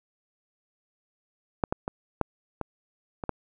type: clicks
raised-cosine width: 1 ms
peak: -9 / -12 / -16 / -9 / -16 / -19 / -13 dBFS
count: 7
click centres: 1.638 / 1.725 / 1.879 / 2.213 / 2.613 / 3.238 / 3.293 s
effects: none